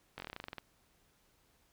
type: slowing click train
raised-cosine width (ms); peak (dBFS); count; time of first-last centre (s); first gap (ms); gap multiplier
0.3; -26; 13; 0.18-0.583; 20; 1.09
effects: pink hiss -71 dBFS RMS until 1.72 s